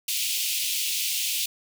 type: high-pass noise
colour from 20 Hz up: pink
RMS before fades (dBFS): -27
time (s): 0.08-1.46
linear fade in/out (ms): 5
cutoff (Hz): 2500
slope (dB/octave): 48
effects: none